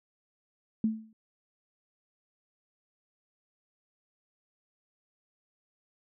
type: tone with exponential decay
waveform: sine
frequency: 220 Hz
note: A3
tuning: in tune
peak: -21 dBFS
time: 0.84-1.13 s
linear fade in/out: 2 ms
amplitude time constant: 63 ms
effects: none